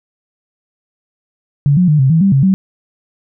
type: tone with pitch steps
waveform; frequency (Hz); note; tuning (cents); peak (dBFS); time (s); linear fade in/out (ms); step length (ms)
sine; 142.5 / 180.3 / 150.9 / 132.8 / 162.6 / 196 / 136.2 / 190.7; C#3 / F#3 / D3 / C3 / E3 / G3 / C#3 / G3; +48 / -45 / +47 / +26 / -23 / 0 / -30 / -47; -7; 1.66-2.54; 0; 110
effects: none